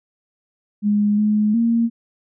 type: tone with pitch steps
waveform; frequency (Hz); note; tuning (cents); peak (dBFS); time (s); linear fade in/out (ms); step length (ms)
sine; 207.2 / 211.4 / 231.6; G#3 / G#3 / A#3; -4 / +31 / -11; -14; 0.82-1.9; 50; 360
effects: none